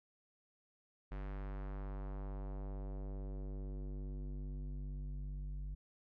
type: tone with low-pass filter sweep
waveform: square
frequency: 48.87 Hz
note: G1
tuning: 5 cents flat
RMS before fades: -43 dBFS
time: 1.11-5.75 s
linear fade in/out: 10 ms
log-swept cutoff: 2000 to 120 Hz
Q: 1.1
effects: none